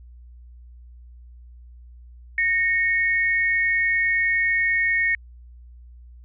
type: tone pair together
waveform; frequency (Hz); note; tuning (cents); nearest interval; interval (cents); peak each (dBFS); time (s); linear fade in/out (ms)
sine; 1852.5 / 2203; A#6 / C#7; -11 / -11; minor third; 300; -20 / -22; 2.38-5.15; 2
effects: added 60 Hz sine -42 dBFS peak until 6.24 s

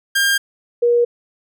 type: tone pair in turn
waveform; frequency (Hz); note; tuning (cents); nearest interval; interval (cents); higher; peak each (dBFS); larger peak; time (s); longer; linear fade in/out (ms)
sawtooth / sine; 1605 / 477.2; G6 / A#4; +40 / +41; octave + major sixth; 2099; first; -10 / -11; first; 0.15-0.38 / 0.82-1.05; neither; 10
effects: none

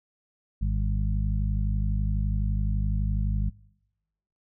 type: harmonic tone with a mistuned harmonic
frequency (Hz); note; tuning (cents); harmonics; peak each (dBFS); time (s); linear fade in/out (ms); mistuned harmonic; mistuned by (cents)
51.91; G#1; 0; 1 / 2 / 3 / 4; -24 / -30 / -34 / -36; 0.61-3.5; 10; 4; -42
effects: noise-tail reverb RT60 1.0 s tail -25 dB re dry

